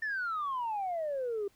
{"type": "exponential sweep", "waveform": "sine", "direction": "down", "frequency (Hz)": [1806, 392], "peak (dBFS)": -30, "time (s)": [0.02, 1.48], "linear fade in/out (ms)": 5, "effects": ["tanh soft clip ceiling -28 dBFS", "pink hiss -67 dBFS RMS until 1.55 s"]}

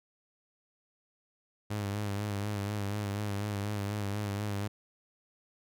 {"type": "tone with vibrato", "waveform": "sawtooth", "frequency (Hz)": 102.4, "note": "G#2", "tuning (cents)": -24, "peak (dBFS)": -28, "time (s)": [1.7, 4.68], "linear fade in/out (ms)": 10, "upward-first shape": "sine", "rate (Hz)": 4.1, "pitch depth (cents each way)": 49, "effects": []}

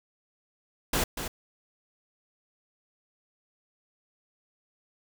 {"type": "noise with echo", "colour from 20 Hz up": "pink", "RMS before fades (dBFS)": -26, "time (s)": [0.93, 1.04], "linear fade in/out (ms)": 5, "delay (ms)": 240, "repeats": 1, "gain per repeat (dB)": -8, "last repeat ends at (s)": 1.28, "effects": []}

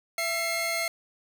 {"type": "tone pair together", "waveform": "sawtooth", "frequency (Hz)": [670.6, 2137], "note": ["E5", "C7"], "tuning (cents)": [30, 36], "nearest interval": "octave + minor sixth", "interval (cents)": 2006, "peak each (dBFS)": [-27, -25], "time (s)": [0.18, 0.88], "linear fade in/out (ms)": 2, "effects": []}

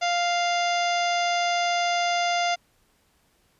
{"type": "harmonic tone", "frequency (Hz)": 698.5, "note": "F5", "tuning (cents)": 0, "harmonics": [1, 2, 3, 4, 5, 6, 7, 8, 9, 10], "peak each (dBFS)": [-23, -32, -30, -34, -34, -42, -35, -47, -38, -50], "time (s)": [0.01, 2.56], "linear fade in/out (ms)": 20, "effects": ["pink hiss -65 dBFS RMS until 3.59 s", "resampled to 32000 Hz"]}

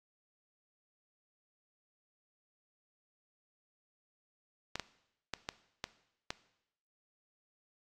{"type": "clicks", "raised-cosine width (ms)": 0.2, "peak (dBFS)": -18, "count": 6, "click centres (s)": [4.756, 4.797, 5.337, 5.489, 5.841, 6.305], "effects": ["noise-tail reverb RT60 0.8 s tail -17 dB re dry", "AAC 64 kbps"]}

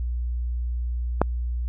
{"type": "click", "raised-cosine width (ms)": 1, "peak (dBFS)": -3, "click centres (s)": 1.216, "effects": ["added 60 Hz sine -24 dBFS peak until 1.68 s"]}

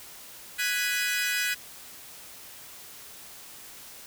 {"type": "chord", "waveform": "sawtooth", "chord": "G# minor seventh", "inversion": "third", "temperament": "equal", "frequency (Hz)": [1480, 1661.2, 1975.5, 2489], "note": ["F#6", "G#6", "B6", "D#7"], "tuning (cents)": [0, 0, 0, 0], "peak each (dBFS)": -28, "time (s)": [0.58, 1.55], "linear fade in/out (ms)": 20, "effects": ["white hiss -46 dBFS RMS until 4.06 s"]}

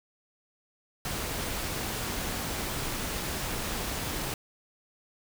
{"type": "noise with amplitude modulation", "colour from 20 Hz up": "pink", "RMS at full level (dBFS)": -32, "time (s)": [1.05, 4.34], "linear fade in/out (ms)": 2, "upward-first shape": "sine", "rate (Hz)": 237, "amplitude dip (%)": 25, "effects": []}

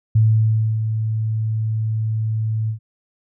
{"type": "tone with ADSR envelope", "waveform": "sine", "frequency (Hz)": 110, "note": "A2", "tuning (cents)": 0, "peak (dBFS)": -10, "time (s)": [0.15, 2.79], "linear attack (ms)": 8, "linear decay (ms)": 630, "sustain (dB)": -8, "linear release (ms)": 100, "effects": []}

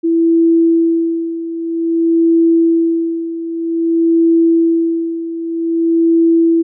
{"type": "tone with tremolo", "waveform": "sine", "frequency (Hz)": 331.6, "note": "E4", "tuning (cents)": 10, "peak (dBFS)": -7, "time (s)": [0.03, 6.63], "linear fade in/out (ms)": 20, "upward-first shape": "sine", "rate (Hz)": 0.52, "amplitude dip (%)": 75, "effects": []}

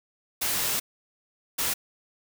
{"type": "noise bursts at uneven times", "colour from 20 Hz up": "white", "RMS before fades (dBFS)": -27, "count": 2, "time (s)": [[0.41, 0.8], [1.58, 1.74]], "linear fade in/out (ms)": 10, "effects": []}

